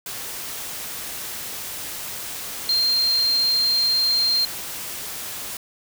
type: tone in noise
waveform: sine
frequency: 4186 Hz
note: C8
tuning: in tune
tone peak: -17 dBFS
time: 2.69-4.45 s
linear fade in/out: 2 ms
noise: white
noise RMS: -32 dBFS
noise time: 0.06-5.57 s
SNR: +12 dB
effects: none